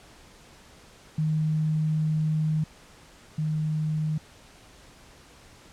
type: tone pair in turn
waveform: sine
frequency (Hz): 155.56 / 154.83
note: D#3 / D#3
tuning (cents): 0 / -8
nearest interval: unison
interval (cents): 8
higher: first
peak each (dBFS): -22 / -24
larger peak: first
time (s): 1.18-2.64 / 3.38-4.18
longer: first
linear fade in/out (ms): 5
effects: pink hiss -52 dBFS RMS until 5.72 s + low-pass 9000 Hz 12 dB/octave